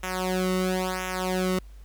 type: tone with flanger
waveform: sawtooth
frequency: 185 Hz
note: F#3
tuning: in tune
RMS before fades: -27 dBFS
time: 0.03-1.59 s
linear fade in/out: 5 ms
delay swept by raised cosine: 0.22 to 1.22 ms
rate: 0.98 Hz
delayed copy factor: -1
effects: added 50 Hz sine -42 dBFS peak until 1.84 s + pink hiss -61 dBFS RMS until 1.84 s